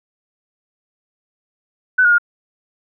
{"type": "tone with pitch steps", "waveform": "sine", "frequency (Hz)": [1504, 1434, 1420], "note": ["F#6", "F6", "F6"], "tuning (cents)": [28, 45, 28], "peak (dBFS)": -9, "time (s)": [1.98, 2.184], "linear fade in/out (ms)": 10, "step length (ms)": 68, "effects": []}